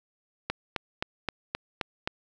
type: click train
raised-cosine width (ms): 0.3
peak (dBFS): -12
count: 7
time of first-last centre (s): 0.5-2.075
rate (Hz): 3.81
effects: none